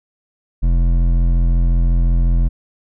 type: tone with hard clipping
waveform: sine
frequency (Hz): 42.78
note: F1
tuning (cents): -35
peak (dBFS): -13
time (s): 0.62-2.49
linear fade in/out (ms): 20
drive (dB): 10
effects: none